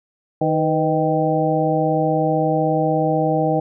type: harmonic tone with a mistuned harmonic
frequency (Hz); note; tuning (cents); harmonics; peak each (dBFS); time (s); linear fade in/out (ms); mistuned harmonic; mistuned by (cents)
156.2; D#3; +7; 1 / 2 / 3 / 4 / 5; -22 / -22 / -22 / -22 / -22; 0.41-3.6; 5; 3; +85
effects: none